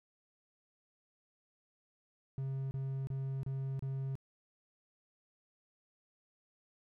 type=tone bursts; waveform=triangle; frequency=134.6 Hz; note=C3; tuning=49 cents sharp; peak=-33 dBFS; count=5; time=2.38-4.154 s; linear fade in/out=0 ms; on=330 ms; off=31 ms; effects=none